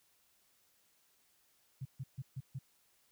sine tone bursts, 132.3 Hz, C3, 20 cents sharp, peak -38 dBFS, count 5, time 1.81-2.59 s, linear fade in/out 10 ms, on 44 ms, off 140 ms, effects white hiss -72 dBFS RMS until 3.11 s

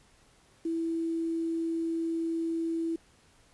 sine tone with quantisation, 329.6 Hz, E4, in tune, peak -28 dBFS, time 0.65-2.96 s, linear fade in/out 5 ms, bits 9, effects pink hiss -62 dBFS RMS until 3.53 s + resampled to 24000 Hz

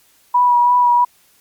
sine tone with vibrato, 974 Hz, B5, 24 cents flat, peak -9 dBFS, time 0.34-1.05 s, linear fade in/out 10 ms, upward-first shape sine, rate 3 Hz, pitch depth 20 cents each way, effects white hiss -54 dBFS RMS until 1.4 s + MP3 96 kbps

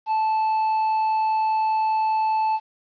triangle tone, 875 Hz, A5, 10 cents flat, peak -17 dBFS, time 0.06-2.6 s, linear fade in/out 50 ms, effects resampled to 11025 Hz + 9-bit

